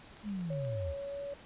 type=click train; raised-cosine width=0.2 ms; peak=-37 dBFS; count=5; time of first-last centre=0.17-0.65 s; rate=8.33 Hz
type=linear sweep; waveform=sine; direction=down; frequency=217.1 to 67.7 Hz; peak=-34 dBFS; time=0.23-0.95 s; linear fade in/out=50 ms
type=tone with pitch glide; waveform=sine; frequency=554.4 to 564.7 Hz; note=C#5 to C#5; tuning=0 to +32 cents; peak=-37 dBFS; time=0.5-1.34 s; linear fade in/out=5 ms; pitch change=+32 cents; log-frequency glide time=0.86-1.22 s
effects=pink hiss -54 dBFS RMS until 1.45 s + resampled to 8000 Hz